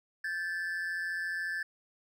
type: tone pair together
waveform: triangle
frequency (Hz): 1568 / 1742.1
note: G6 / A6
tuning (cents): 0 / -18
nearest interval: major second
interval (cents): 182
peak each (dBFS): -36 / -32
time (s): 0.24-1.63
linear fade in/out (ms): 5
effects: none